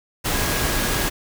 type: tone in noise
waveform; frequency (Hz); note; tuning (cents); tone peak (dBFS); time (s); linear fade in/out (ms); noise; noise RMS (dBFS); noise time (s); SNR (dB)
sine; 1647; G#6; -15; -32; 0.33-1.09; 20; pink; -22; 0.24-1.1; -13
effects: none